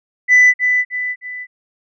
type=tone with echo; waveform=sine; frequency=1993 Hz; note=B6; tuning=15 cents sharp; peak=-4 dBFS; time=0.28-0.54 s; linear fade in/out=50 ms; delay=310 ms; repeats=3; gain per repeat=-7 dB; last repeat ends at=1.47 s; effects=tanh soft clip ceiling -4 dBFS